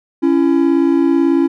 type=tone pair together; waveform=triangle; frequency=277.2 / 335.4 Hz; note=C#4 / E4; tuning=0 / +30 cents; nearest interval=minor third; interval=330 cents; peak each=-11 dBFS; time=0.22-1.48 s; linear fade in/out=20 ms; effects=none